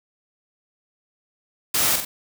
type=noise with echo; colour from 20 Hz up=white; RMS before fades=-21 dBFS; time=1.74-1.96 s; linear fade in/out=5 ms; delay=45 ms; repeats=2; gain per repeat=-5 dB; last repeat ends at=2.05 s; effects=none